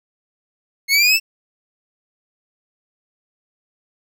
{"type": "exponential sweep", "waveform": "25% pulse", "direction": "up", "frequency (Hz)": [2152, 2700], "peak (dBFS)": -8, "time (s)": [0.88, 1.2], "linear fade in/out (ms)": 50, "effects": []}